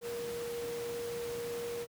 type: tone in noise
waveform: sine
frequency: 472.7 Hz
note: A#4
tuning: 24 cents sharp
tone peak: -36 dBFS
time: 0.01-1.87 s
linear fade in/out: 50 ms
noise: pink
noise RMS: -45 dBFS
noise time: 0.01-1.87 s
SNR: +6 dB
effects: high-pass 100 Hz 12 dB/octave